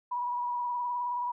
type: tone with vibrato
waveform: sine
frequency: 973 Hz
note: B5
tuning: 26 cents flat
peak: -29 dBFS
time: 0.11-1.32 s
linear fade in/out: 10 ms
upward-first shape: triangle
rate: 19 Hz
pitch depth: 42 cents each way
effects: none